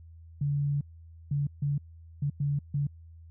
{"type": "tone bursts at uneven times", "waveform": "sine", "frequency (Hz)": 143.1, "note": "D3", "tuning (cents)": -45, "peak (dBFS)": -25, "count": 6, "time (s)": [[0.41, 0.81], [1.31, 1.47], [1.62, 1.78], [2.22, 2.3], [2.4, 2.59], [2.74, 2.87]], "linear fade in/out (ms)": 5, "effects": ["added 82 Hz sine -47 dBFS peak until 3.3 s"]}